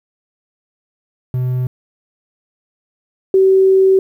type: tone pair in turn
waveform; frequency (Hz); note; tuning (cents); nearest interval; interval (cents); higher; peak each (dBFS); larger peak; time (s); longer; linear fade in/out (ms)
triangle / sine; 126.6 / 382.2; B2 / G4; +43 / -44; octave + perfect fifth; 1913; second; -13 / -7; second; 1.34-1.67 / 3.34-3.99; second; 2
effects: 8-bit